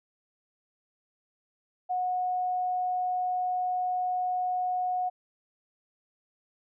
sine tone, 730 Hz, F#5, 24 cents flat, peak -26 dBFS, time 1.89-5.1 s, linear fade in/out 20 ms, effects none

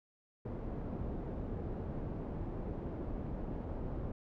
pink low-pass noise, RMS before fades -40 dBFS, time 0.45-4.12 s, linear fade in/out 5 ms, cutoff 530 Hz, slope 12 dB/octave, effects none

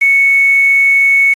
sine tone with quantisation, 2214 Hz, C#7, 3 cents flat, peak -6 dBFS, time 0.01-1.34 s, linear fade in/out 10 ms, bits 5, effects AAC 32 kbps

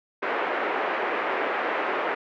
pink band-pass noise, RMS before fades -27 dBFS, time 0.22-2.15 s, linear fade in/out 10 ms, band 370 to 2200 Hz, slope 24 dB/octave, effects none

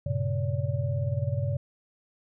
sine tone cluster, 97 / 117.5 / 136.3 / 572 Hz, G2 / A#2 / C#3 / D5, -18 / +14 / -29 / -46 cents, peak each -30 / -30 / -30 / -36 dBFS, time 0.06-1.57 s, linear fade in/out 5 ms, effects none

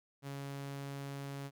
sawtooth tone, 139.4 Hz, C#3, 10 cents sharp, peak -37 dBFS, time 0.22-1.51 s, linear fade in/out 50 ms, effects none

